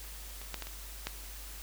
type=clicks; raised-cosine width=0.2 ms; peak=-30 / -18 / -21 / -26 / -16 dBFS; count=5; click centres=0.416 / 0.543 / 0.623 / 0.67 / 1.07 s; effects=added 50 Hz sine -45 dBFS peak until 1.62 s + white hiss -48 dBFS RMS until 1.62 s